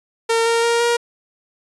sawtooth tone with pitch steps, 457.1 / 462.4 / 467.8 / 473.2 Hz, A#4 / A#4 / A#4 / A#4, -34 / -14 / +6 / +26 cents, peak -11 dBFS, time 0.29-0.97 s, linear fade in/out 10 ms, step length 170 ms, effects resampled to 24000 Hz

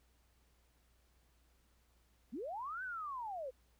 sine linear two-way sweep, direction up then down, 191.2 to 1555 to 486.1 Hz, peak -40 dBFS, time 2.32-3.51 s, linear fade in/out 20 ms, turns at 2.83 s, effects added 60 Hz sine -70 dBFS peak until 3.79 s + pink hiss -75 dBFS RMS until 3.79 s

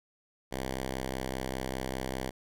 5% pulse tone with pitch glide, 65.41 to 65 Hz, C2 to C2, 0 to -11 cents, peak -22 dBFS, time 0.51-2.31 s, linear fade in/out 20 ms, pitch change -11 cents, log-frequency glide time 0.86-1.2 s, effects none

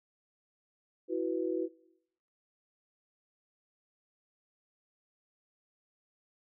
sine chord, E suspended second, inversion none, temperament equal, 329.6 / 370 / 493.9 Hz, E4 / F#4 / B4, 0 / 0 / 0 cents, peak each -34 / -33 / -36 dBFS, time 1.08-1.69 s, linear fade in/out 50 ms, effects noise-tail reverb RT60 0.9 s tail -23 dB re dry

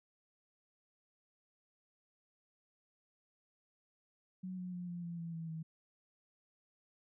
sine tone with pitch steps, 185 / 181.3 / 177.67 / 174.11 / 170.63 / 167.21 / 163.87 / 160.59 Hz, F#3 / F#3 / F3 / F3 / F3 / E3 / E3 / E3, 0 / -35 / +30 / -5 / -40 / +25 / -10 / -45 cents, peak -40 dBFS, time 4.43-5.63 s, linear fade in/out 10 ms, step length 150 ms, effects none

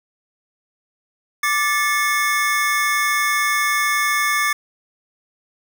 square tone cluster, 1177 / 1748 / 2180 Hz, D6 / A6 / C#7, +3 / -12 / -29 cents, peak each -22 dBFS, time 1.43-4.53 s, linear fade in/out 5 ms, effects none

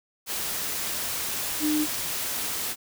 sine tone in noise, 303.5 Hz, D#4, 43 cents flat, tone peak -22 dBFS, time 1.6-1.87 s, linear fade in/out 50 ms, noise white, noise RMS -30 dBFS, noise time 0.26-2.76 s, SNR +5 dB, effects none

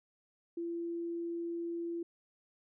sine tone, 339.3 Hz, F4, 50 cents flat, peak -35 dBFS, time 0.57-2.03 s, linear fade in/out 5 ms, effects none

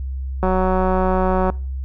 click train, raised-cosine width 1 ms, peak -6 dBFS, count 200, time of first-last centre 0.43-1.5 s, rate 186 Hz, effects noise-tail reverb RT60 0.4 s tail -24 dB re dry + added 66 Hz sine -23 dBFS peak until 1.84 s

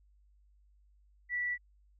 sine tone, 1957 Hz, B6, 16 cents flat, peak -31 dBFS, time 1.29-1.58 s, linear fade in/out 50 ms, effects added 50 Hz sine -62 dBFS peak until 1.99 s

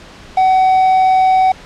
triangle tone with quantisation, 753 Hz, F#5, 30 cents sharp, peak -6 dBFS, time 0.37-1.52 s, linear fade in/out 5 ms, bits 5, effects pink hiss -37 dBFS RMS until 1.65 s + low-pass 5000 Hz 12 dB/octave

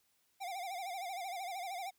square tone with vibrato, 740 Hz, F#5, in tune, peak -40 dBFS, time 0.4-1.91 s, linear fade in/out 20 ms, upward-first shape sine, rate 13 Hz, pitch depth 120 cents each way, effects white hiss -75 dBFS RMS until 1.98 s

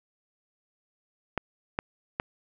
clicks, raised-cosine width 0.5 ms, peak -12 dBFS, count 3, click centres 1.377 / 1.789 / 2.199 s, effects none

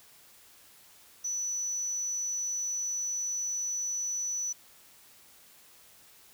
sine tone, 5950 Hz, F#8, 9 cents sharp, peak -30 dBFS, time 1.24-4.53 s, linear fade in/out 10 ms, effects white hiss -57 dBFS RMS until 6.33 s

